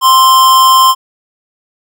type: tone with amplitude modulation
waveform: square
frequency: 1046.5 Hz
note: C6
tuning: in tune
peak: -3 dBFS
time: 0.01-0.95 s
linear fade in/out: 50 ms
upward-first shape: sine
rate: 269 Hz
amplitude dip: 30%
effects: none